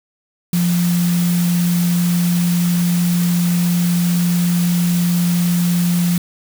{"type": "tone in noise", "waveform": "sine", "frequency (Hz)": 174.61, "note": "F3", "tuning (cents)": 0, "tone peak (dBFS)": -13, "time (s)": [0.53, 6.18], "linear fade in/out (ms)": 2, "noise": "white", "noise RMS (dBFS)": -27, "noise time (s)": [0.53, 6.18], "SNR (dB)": 11, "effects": []}